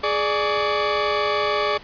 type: tone cluster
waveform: sawtooth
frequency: 418.6 / 592 / 1138 Hz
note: G#4 / D5 / C#6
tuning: +14 / +14 / +45 cents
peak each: -20 dBFS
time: 0.03-1.78 s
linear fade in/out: 10 ms
effects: pink hiss -43 dBFS RMS until 1.83 s + resampled to 11025 Hz